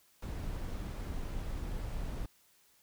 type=noise; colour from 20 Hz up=brown; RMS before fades=-38 dBFS; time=0.22-2.26 s; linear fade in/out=5 ms; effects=white hiss -67 dBFS RMS until 2.82 s